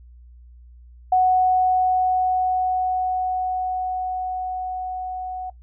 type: tone with level ramp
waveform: sine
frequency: 740 Hz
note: F#5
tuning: in tune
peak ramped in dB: -13 to -27 dBFS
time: 1.12-5.5 s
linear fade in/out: 5 ms
effects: noise-tail reverb RT60 0.1 s tail -18 dB re dry + added 60 Hz sine -43 dBFS peak until 5.62 s